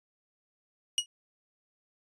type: tone with exponential decay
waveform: sawtooth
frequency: 2896 Hz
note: F#7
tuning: 38 cents flat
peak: -17 dBFS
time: 0.98-1.06 s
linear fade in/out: 1 ms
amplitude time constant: 17 ms
effects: resampled to 24000 Hz